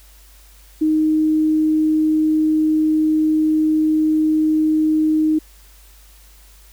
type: tone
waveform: sine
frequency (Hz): 311.1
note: D#4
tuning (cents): 0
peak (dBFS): -13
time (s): 0.81-5.39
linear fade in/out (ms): 10
effects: added 50 Hz sine -45 dBFS peak until 6.72 s + white hiss -50 dBFS RMS until 6.72 s